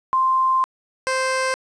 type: tone pair in turn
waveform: sine / 15% pulse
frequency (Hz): 1046.5 / 522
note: C6 / C5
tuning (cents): 0 / -4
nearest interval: octave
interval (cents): 1204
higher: first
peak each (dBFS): -15 / -13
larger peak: second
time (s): 0.13-0.64 / 1.07-1.54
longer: first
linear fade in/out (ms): 0
effects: resampled to 22050 Hz + 9-bit